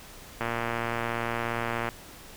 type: click train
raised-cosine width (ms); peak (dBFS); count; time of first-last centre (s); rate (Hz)
0.5; -14; 174; 0.41-1.889; 117
effects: pink hiss -47 dBFS RMS until 2.36 s